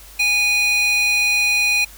square tone with high-pass filter, 823 Hz, G#5, 16 cents flat, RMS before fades -17 dBFS, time 0.19-1.85 s, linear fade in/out 10 ms, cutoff 2800 Hz, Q 8, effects added 50 Hz sine -43 dBFS peak until 1.97 s + white hiss -43 dBFS RMS until 1.97 s

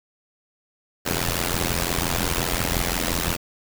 pink noise with amplitude modulation, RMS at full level -20 dBFS, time 1.05-3.37 s, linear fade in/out 20 ms, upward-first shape sine, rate 85.7 Hz, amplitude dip 100%, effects none

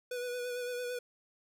square tone with vibrato, 491.7 Hz, B4, 8 cents flat, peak -36 dBFS, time 0.11-0.99 s, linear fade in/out 5 ms, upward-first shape sine, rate 8.9 Hz, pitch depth 25 cents each way, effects none

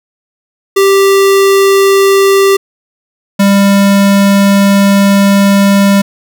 square tone pair in turn, 392 / 198.74 Hz, G4 / G3, 0 / +24 cents, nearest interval octave, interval 1176 cents, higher first, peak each -5 dBFS, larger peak neither, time 0.76-2.57 / 3.39-6.02 s, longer second, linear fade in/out 10 ms, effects none

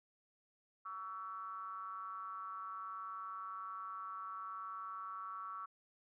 triangle ring-modulated tone, 99.7 Hz, G2, 30 cents sharp, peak -38 dBFS, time 0.85-5.66 s, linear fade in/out 10 ms, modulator 1230 Hz, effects none

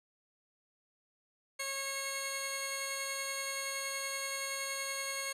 10% pulse tone pair together, 546.4 / 2175 Hz, C#5 / C#7, -25 / -33 cents, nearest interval 2 octaves, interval 2392 cents, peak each -31 / -28 dBFS, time 1.59-5.33 s, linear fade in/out 10 ms, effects low-pass 11000 Hz 12 dB/octave

